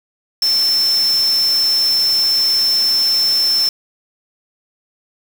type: tone in noise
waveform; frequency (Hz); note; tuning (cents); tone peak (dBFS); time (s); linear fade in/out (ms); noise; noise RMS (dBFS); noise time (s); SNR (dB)
sine; 5330; E8; +18; -12; 0.42-3.69; 2; white; -28; 0.42-3.69; +13
effects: none